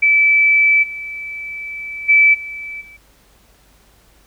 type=tone with level steps; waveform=sine; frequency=2312 Hz; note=D7; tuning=28 cents flat; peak=-9 / -25 / -7 / -26 / -38 dBFS; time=0.02-2.97 s; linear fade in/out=10 ms; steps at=0.82 / 2.08 / 2.33 / 2.8 s; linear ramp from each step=20 ms; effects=added 50 Hz sine -53 dBFS peak until 4.26 s + pink hiss -53 dBFS RMS until 4.26 s